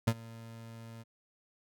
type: tone with ADSR envelope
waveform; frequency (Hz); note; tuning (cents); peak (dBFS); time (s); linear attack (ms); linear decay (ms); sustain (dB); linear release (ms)
30% pulse; 114.3; A#2; -34; -20; 0.07-1.04; 9; 54; -23; 27
effects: none

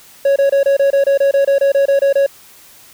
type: tone bursts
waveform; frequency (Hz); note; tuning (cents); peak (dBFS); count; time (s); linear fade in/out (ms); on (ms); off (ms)
triangle; 554.4; C#5; 0; -7; 15; 0.25-2.264; 5; 110; 26
effects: white hiss -43 dBFS RMS until 2.93 s

